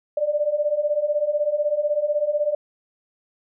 sine beating tone pair, 582 / 598 Hz, D5 / D5, -16 / +31 cents, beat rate 16 Hz, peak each -24 / -21 dBFS, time 0.17-2.55 s, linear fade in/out 5 ms, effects none

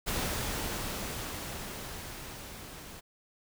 pink noise with level ramp, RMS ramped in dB -32 to -47 dBFS, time 0.06-3.01 s, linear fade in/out 20 ms, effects none

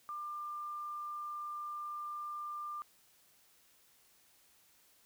sine tone, 1194 Hz, D6, 28 cents sharp, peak -39 dBFS, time 0.09-2.82 s, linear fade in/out 0 ms, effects white hiss -67 dBFS RMS until 5.05 s

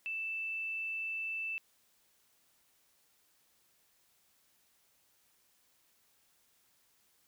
sine tone, 2648 Hz, E7, 7 cents sharp, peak -35 dBFS, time 0.06-1.58 s, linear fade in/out 0 ms, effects white hiss -71 dBFS RMS until 7.27 s

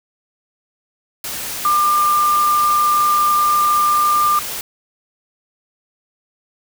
sine tone in noise, 1196 Hz, D6, 31 cents sharp, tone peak -12 dBFS, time 1.65-4.39 s, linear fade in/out 2 ms, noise white, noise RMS -26 dBFS, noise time 1.24-4.61 s, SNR +11 dB, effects none

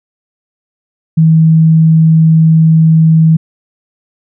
sine tone, 160.6 Hz, E3, 45 cents flat, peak -3 dBFS, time 1.17-3.37 s, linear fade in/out 10 ms, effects none

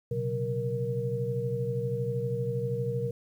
sine tone cluster, 123 / 135.6 / 184.3 / 470.4 Hz, B2 / C#3 / F#3 / A#4, -7 / -38 / -7 / +16 cents, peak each -32 / -35 / -39 / -31 dBFS, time 0.11-3.11 s, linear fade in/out 5 ms, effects 10-bit

